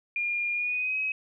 sine tone with pitch glide, 2414 to 2544 Hz, D7 to D#7, +47 to +38 cents, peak -26 dBFS, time 0.16-1.12 s, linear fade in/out 2 ms, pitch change +91 cents, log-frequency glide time 0.53-0.98 s, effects none

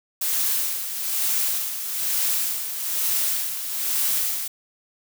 blue noise with tremolo, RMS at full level -22 dBFS, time 0.21-4.48 s, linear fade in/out 5 ms, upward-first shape sine, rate 1.1 Hz, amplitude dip 60%, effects none

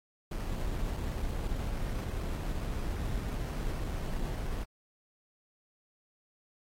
brown noise with sample-and-hold, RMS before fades -34 dBFS, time 0.31-4.64 s, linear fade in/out 5 ms, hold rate 3675 Hz, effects AAC 48 kbps

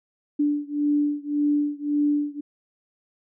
sine beating tone pair, 292 / 293.8 Hz, D4 / D4, -10 / +1 cents, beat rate 1.8 Hz, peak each -23 / -24 dBFS, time 0.39-2.41 s, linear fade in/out 10 ms, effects none

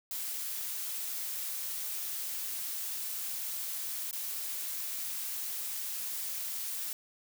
blue noise with dropouts, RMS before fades -37 dBFS, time 0.11-6.93 s, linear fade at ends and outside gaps 1 ms, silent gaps 4.111-4.129 s, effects none

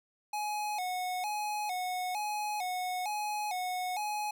square tone with vibrato, 784 Hz, G5, in tune, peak -33 dBFS, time 0.33-4.31 s, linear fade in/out 5 ms, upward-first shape square, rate 1.1 Hz, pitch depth 120 cents each way, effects none

